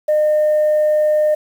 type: tone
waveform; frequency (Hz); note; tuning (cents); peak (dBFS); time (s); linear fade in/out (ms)
sine; 608; D#5; -40; -10; 0.08-1.35; 10
effects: tanh soft clip ceiling -9 dBFS + 7-bit